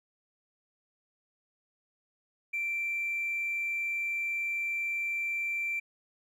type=tone with hard clipping; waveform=sine; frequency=2349 Hz; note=D7; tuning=in tune; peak=-30 dBFS; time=2.53-5.8 s; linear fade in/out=10 ms; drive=1 dB; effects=none